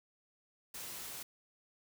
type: noise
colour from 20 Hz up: white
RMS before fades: -45 dBFS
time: 0.74-1.23 s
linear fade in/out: 5 ms
effects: none